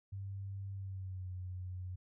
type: tone with pitch glide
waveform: sine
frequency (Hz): 98 to 91.44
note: G2 to F#2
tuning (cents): 0 to -20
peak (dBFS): -40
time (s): 0.12-1.96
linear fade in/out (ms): 10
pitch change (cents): -120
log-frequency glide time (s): 0.73-1.3
effects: none